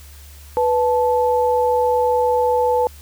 sine tone pair together, 493.7 / 872.6 Hz, B4 / A5, -1 / -15 cents, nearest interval minor seventh, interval 986 cents, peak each -16 / -18 dBFS, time 0.57-2.87 s, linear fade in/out 0 ms, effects added 72 Hz sine -39 dBFS peak until 3.01 s + white hiss -46 dBFS RMS until 3.01 s

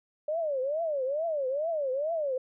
sine tone with vibrato, 587.3 Hz, D5, in tune, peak -27 dBFS, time 0.28-2.38 s, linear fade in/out 5 ms, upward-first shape triangle, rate 2.3 Hz, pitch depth 270 cents each way, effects none

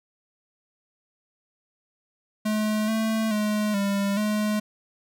square tone with pitch steps, 214.2 / 221.1 / 211.1 / 199.4 / 211.5 Hz, A3 / A3 / G#3 / G3 / G#3, -46 / +9 / +29 / +30 / +32 cents, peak -23 dBFS, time 2.45-4.6 s, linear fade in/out 10 ms, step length 430 ms, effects none

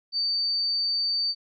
sine tone, 4592 Hz, D8, 40 cents flat, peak -23 dBFS, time 0.12-1.35 s, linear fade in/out 50 ms, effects none

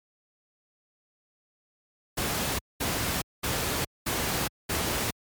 pink noise bursts, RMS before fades -28 dBFS, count 5, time 2.17-5.11 s, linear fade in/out 10 ms, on 420 ms, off 210 ms, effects high-pass 60 Hz 12 dB/octave + MP3 96 kbps

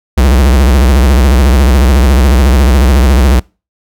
square tone with vibrato, 65.41 Hz, C2, in tune, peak -5 dBFS, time 0.17-3.4 s, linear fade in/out 10 ms, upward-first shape sine, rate 14 Hz, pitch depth 190 cents each way, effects noise-tail reverb RT60 0.3 s tail -25 dB re dry

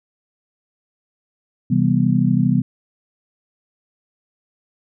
sine chord, C major seventh, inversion none, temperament just, 130.81 / 163.52 / 196.22 / 245.3 Hz, C3 / E3 / G3 / B3, 0 / -14 / +2 / -12 cents, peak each -19 dBFS, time 1.7-2.62 s, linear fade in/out 10 ms, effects none

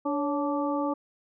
harmonic tone with a mistuned harmonic, 290.9 Hz, D4, 16 cents flat, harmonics 1 / 2 / 3 / 4, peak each -28 / -31 / -33 / -34 dBFS, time 0.05-0.94 s, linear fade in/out 10 ms, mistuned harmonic 2, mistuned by -65 cents, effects none

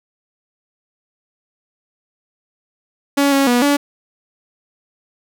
sawtooth tone with pitch steps, 281.5 / 275.4 / 243.3 / 286.3 Hz, C#4 / C#4 / B3 / D4, +27 / -11 / -26 / -44 cents, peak -8 dBFS, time 3.17-3.77 s, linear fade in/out 10 ms, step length 150 ms, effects none

